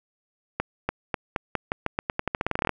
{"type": "accelerating click train", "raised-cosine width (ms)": 0.5, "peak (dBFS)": -9, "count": 21, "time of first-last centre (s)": [0.6, 2.693], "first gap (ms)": 290, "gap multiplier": 0.87, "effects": []}